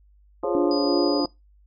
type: harmonic tone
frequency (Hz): 174.61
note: F3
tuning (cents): 0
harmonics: 2 / 3 / 4 / 5 / 6 / 7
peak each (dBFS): -27 / -31 / -33 / -35 / -37 / -38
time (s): 0.43-1.26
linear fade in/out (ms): 5
type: chord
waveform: sine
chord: Db major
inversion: first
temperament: just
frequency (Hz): 346.5 / 415.8 / 554.4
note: F4 / Ab4 / Db5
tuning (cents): -14 / +2 / 0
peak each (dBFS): -27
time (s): 0.44-1.2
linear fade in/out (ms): 2
type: tone with vibrato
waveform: sine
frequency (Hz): 290.2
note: D4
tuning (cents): -21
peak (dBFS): -22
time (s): 0.55-1.25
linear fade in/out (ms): 0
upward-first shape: sine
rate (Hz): 2.2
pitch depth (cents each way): 15
type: tone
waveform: sine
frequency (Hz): 4950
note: D#8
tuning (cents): -10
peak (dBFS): -29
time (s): 0.71-1.26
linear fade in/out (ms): 2
effects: noise-tail reverb RT60 0.2 s tail -22 dB re dry + added 50 Hz sine -53 dBFS peak until 1.66 s